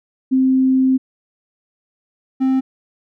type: tone pair in turn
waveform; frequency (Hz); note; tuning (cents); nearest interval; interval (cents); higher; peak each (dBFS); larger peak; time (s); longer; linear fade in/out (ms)
sine / triangle; 261.6 / 263.1; C4 / C4; 0 / +10; unison; 10; second; -11 / -11; neither; 0.31-0.98 / 2.4-2.61; first; 20
effects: none